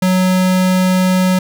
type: tone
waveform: square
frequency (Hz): 184.9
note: F#3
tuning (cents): -1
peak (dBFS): -11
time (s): 0.02-1.39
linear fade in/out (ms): 5
effects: none